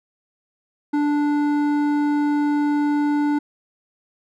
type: tone with hard clipping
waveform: sine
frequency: 293.2 Hz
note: D4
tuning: 3 cents flat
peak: -19 dBFS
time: 0.93-3.39 s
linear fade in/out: 10 ms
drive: 10 dB
effects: none